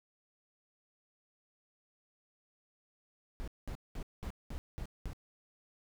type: noise bursts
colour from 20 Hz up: brown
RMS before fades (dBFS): -40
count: 7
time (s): 3.4-5.132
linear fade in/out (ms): 0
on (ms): 76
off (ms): 200
effects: none